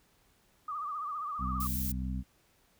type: tone with vibrato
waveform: sine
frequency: 1200 Hz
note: D6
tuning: 37 cents sharp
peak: -34 dBFS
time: 0.68-1.67 s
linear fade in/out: 5 ms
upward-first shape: triangle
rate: 15 Hz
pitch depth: 110 cents each way
type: harmonic tone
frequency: 64 Hz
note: C2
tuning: 38 cents flat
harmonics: 1 / 2 / 3 / 4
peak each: -34 / -41 / -38 / -43 dBFS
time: 1.38-2.24 s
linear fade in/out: 50 ms
type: noise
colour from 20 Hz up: violet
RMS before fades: -37 dBFS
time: 1.6-1.92 s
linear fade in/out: 5 ms
effects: pink hiss -68 dBFS RMS until 2.79 s